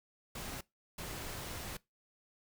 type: noise bursts at uneven times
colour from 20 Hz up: pink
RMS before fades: -43 dBFS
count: 2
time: 0.35-0.61 / 0.98-1.77 s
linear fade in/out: 5 ms
effects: noise-tail reverb RT60 0.2 s tail -22 dB re dry